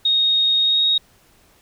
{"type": "tone with pitch glide", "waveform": "sine", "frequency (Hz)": [3729, 3759], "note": ["A#7", "A#7"], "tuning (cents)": [0, 14], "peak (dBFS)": -14, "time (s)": [0.05, 0.98], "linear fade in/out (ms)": 5, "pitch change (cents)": 14, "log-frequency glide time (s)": [0.6, 0.86], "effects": ["pink hiss -55 dBFS RMS until 1.61 s"]}